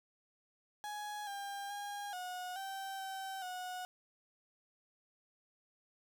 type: tone with pitch steps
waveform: 35% pulse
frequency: 835 / 800 / 814 / 727 / 777 / 771 / 731 Hz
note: G#5 / G5 / G#5 / F#5 / G5 / G5 / F#5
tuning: +9 / +35 / -35 / -31 / -16 / -29 / -21 cents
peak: -39 dBFS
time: 0.84-3.85 s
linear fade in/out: 0 ms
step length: 430 ms
effects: none